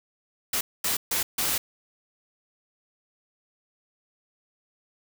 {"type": "noise bursts at uneven times", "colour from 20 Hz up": "white", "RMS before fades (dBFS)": -26, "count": 4, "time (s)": [[0.53, 0.61], [0.84, 0.97], [1.11, 1.23], [1.38, 1.58]], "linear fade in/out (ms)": 5, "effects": []}